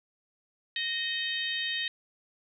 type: harmonic tone with a mistuned harmonic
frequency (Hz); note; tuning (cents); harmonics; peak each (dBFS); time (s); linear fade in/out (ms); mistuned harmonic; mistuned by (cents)
620; D#5; -6; 3 / 4 / 5 / 6 / 7; -34 / -38 / -35 / -35 / -43; 0.76-1.88; 2; 4; +50
effects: none